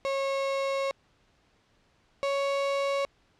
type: tone pair in turn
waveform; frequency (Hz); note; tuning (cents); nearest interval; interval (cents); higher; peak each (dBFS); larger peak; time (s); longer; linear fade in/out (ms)
35% pulse; 546 / 555.5; C#5 / C#5; -26 / +4; unison; 30; second; -25 / -24; second; 0.05-0.91 / 2.23-3.05; first; 0
effects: pink hiss -66 dBFS RMS until 3.39 s + low-pass 5000 Hz 12 dB/octave